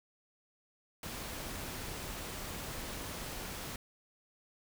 pink noise, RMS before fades -42 dBFS, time 1.03-3.76 s, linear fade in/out 2 ms, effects none

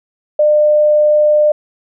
sine tone, 601 Hz, D5, 40 cents sharp, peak -7 dBFS, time 0.39-1.52 s, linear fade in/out 5 ms, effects none

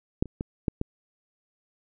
clicks, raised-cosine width 3 ms, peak -9 / -28 / -17 / -11 / -14 dBFS, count 5, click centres 0.225 / 0.257 / 0.409 / 0.682 / 0.814 s, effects none

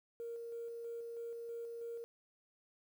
sine tone with tremolo, 466.2 Hz, A#4, in tune, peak -40 dBFS, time 0.2-2.04 s, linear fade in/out 0 ms, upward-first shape square, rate 3.1 Hz, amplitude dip 25%, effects tanh soft clip ceiling -37 dBFS + 11-bit

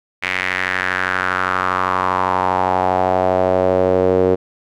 sawtooth tone with band-pass filter sweep, 92.5 Hz, F#2, in tune, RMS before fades -17 dBFS, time 0.22-4.36 s, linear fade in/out 20 ms, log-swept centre 2200 to 440 Hz, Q 3.6, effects none

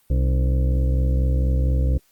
harmonic tone with a mistuned harmonic, 64.3 Hz, C2, 30 cents flat, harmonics 1 / 2 / 3 / 4 / 5 / 7 / 8 / 9, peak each -17 / -24 / -34 / -34 / -38 / -40 / -35 / -46 dBFS, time 0.1-1.98 s, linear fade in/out 5 ms, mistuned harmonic 4, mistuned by +110 cents, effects white hiss -61 dBFS RMS until 2.11 s + Opus 32 kbps

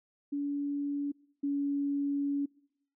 sine tone pair in turn, 285.4 / 282.9 Hz, D4 / C#4, -49 / +35 cents, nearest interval unison, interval 16 cents, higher first, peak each -30 / -28 dBFS, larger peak second, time 0.32-1.12 / 1.43-2.46 s, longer second, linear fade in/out 10 ms, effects noise-tail reverb RT60 0.8 s tail -25 dB re dry

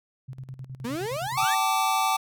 sine tone with tremolo, 130.81 Hz, C3, in tune, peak -34 dBFS, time 0.28-1.45 s, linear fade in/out 10 ms, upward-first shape square, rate 9.6 Hz, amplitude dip 75%
35% pulse exponential sweep, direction up, 221.1 to 1922 Hz, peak -27 dBFS, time 0.84-1.55 s, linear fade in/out 10 ms
square chord, G suspended second, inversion none, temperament equal with one note detuned, 768.3 / 880 / 1174.7 Hz, G5 / A5 / D6, -35 / 0 / 0 cents, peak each -27 dBFS, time 1.37-2.17 s, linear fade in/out 10 ms
effects none

